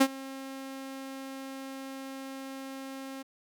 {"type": "tone with ADSR envelope", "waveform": "sawtooth", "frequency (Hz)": 268.5, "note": "C4", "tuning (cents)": 45, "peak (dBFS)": -13, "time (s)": [0, 3.23], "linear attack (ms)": 12, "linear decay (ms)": 60, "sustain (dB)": -22, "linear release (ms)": 14, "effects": []}